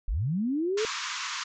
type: linear sweep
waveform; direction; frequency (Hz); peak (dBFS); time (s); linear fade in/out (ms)
sine; up; 32.29 to 450.8; -25; 0.08-0.85; 0
type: band-pass noise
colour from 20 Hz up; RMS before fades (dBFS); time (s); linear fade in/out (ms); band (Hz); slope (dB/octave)
pink; -34; 0.77-1.44; 10; 970 to 7200; 96
effects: none